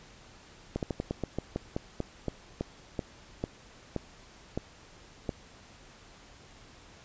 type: slowing click train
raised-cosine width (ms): 2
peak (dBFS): -17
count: 17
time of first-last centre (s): 0.76-5.292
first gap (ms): 68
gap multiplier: 1.17
effects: pink hiss -54 dBFS RMS until 7.04 s + resampled to 16000 Hz